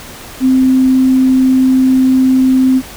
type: tone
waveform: sine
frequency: 260.2 Hz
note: C4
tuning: 9 cents flat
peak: -6 dBFS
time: 0.4-2.82 s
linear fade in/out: 50 ms
effects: pink hiss -31 dBFS RMS until 2.96 s